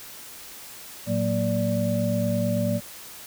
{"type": "tone cluster", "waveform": "sine", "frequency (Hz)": [112.2, 182.5, 231.5, 583], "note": ["A2", "F#3", "A#3", "D5"], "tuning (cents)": [34, -24, -12, -13], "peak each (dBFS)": -27, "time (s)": [1.06, 2.81], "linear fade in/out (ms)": 50, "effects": ["white hiss -42 dBFS RMS until 3.26 s"]}